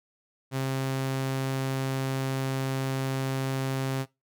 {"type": "tone", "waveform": "sawtooth", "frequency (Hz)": 133.5, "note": "C3", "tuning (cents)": 35, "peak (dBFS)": -23, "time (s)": [0.51, 4.06], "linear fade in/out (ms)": 50, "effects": ["noise-tail reverb RT60 0.2 s tail -20 dB re dry"]}